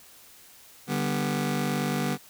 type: chord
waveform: sawtooth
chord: G major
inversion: second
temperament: just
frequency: 147 / 196 / 245 Hz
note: D3 / G3 / B3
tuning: +2 / 0 / -14 cents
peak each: -26 dBFS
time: 0.87-2.18 s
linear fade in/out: 50 ms
effects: white hiss -52 dBFS RMS until 2.29 s